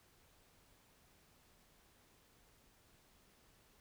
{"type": "silence", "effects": ["pink hiss -69 dBFS RMS until 3.8 s"]}